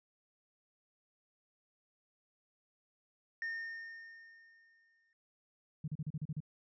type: tone with exponential decay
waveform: triangle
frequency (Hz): 1826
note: A#6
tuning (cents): -36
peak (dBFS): -33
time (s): 3.42-5.13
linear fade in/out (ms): 1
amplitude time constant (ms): 370
type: tone bursts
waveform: sine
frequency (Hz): 153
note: D#3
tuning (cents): -29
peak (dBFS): -35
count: 8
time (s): 5.84-6.404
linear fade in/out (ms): 5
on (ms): 39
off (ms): 36
effects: tanh soft clip ceiling -29 dBFS + resampled to 16000 Hz